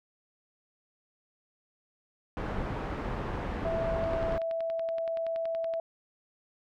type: low-pass noise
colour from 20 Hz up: pink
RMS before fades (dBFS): -34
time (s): 2.37-4.38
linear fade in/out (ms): 0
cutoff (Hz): 1400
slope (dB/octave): 12
type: tone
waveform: sine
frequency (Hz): 659.3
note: E5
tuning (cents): 0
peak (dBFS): -29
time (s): 3.65-5.8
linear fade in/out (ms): 2
type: click train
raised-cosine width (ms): 0.3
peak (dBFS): -29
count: 19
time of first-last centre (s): 4.04-5.738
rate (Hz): 10.6
effects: none